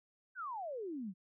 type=exponential sweep; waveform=sine; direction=down; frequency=1582 to 174.61 Hz; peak=-39 dBFS; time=0.35-1.14 s; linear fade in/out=50 ms; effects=none